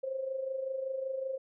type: tone with amplitude modulation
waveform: sine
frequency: 530 Hz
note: C5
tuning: 22 cents sharp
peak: -30 dBFS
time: 0.03-1.38 s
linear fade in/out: 10 ms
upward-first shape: sine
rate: 25.3 Hz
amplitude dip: 60%
effects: none